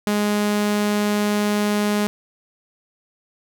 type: tone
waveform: sawtooth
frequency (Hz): 207.7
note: G#3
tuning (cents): 0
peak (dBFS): -14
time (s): 0.07-2.07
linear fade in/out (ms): 0
effects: none